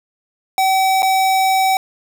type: tone with dropouts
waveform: square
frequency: 764 Hz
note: G5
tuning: 45 cents flat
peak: -13 dBFS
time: 0.58-1.77 s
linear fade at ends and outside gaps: 1 ms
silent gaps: 1.022-1.029 s
effects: none